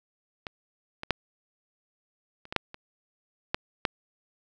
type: clicks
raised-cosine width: 0.3 ms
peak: -19 / -19 / -7 / -30 / -18 / -6 / -25 / -9 / -7 dBFS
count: 9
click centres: 0.468 / 1.034 / 1.107 / 2.454 / 2.525 / 2.563 / 2.744 / 3.545 / 3.852 s
effects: none